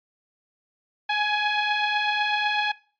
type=beating tone pair; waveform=15% pulse; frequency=830.6 / 838.6 Hz; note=G#5 / G#5; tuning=0 / +17 cents; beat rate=8 Hz; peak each=-23 / -16 dBFS; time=1.09-2.72 s; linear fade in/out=10 ms; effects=noise-tail reverb RT60 0.4 s tail -21 dB re dry + resampled to 11025 Hz